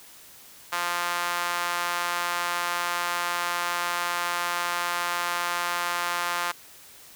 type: tone with high-pass filter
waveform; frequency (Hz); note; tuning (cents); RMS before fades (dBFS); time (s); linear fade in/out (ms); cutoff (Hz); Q
sawtooth; 174.61; F3; 0; -28; 0.72-6.52; 10; 1100; 1.7
effects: white hiss -49 dBFS RMS until 7.15 s